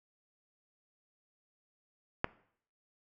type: click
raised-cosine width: 0.5 ms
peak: -13 dBFS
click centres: 2.244 s
effects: noise-tail reverb RT60 0.6 s tail -20 dB re dry